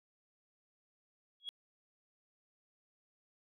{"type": "tone with exponential growth", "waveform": "sine", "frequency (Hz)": 3322, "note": "G#7", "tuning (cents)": 0, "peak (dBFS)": -33, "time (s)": [1.4, 1.49], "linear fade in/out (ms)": 0, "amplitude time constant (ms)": 18, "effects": ["tanh soft clip ceiling -35 dBFS"]}